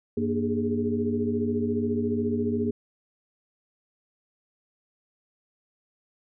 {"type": "tone cluster", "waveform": "sine", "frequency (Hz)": [97.5, 235.4, 297.9, 405.2, 419.5], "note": ["G2", "A#3", "D4", "G#4", "G#4"], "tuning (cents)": [-9, 17, 25, -43, 17], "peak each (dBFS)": [-34, -26, -34, -30, -33], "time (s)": [0.17, 2.71], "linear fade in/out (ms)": 5, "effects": []}